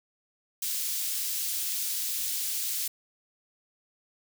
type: high-pass noise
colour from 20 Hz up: white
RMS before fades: -31 dBFS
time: 0.62-2.88 s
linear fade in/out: 5 ms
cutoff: 3600 Hz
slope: 12 dB/octave
effects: none